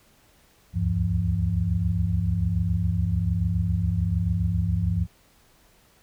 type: tone cluster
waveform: sine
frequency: 70.7 / 77.7 / 98.9 / 170.4 Hz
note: C#2 / D#2 / G2 / F3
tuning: +35 / -2 / +16 / -42 cents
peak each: -30 / -28 / -24 / -27 dBFS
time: 0.73-5.07 s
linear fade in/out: 50 ms
effects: pink hiss -59 dBFS RMS until 6.02 s